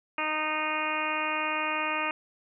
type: harmonic tone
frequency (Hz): 308.6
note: D#4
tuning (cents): -14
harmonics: 1 / 2 / 3 / 4 / 5 / 6 / 7 / 8 / 9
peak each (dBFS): -39 / -37 / -34 / -33 / -39 / -39 / -37 / -33 / -37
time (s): 0.18-2.11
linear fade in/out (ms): 2
effects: none